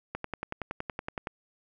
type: click train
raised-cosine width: 0.5 ms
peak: -18 dBFS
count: 13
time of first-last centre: 0.15-1.271 s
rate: 10.7 Hz
effects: none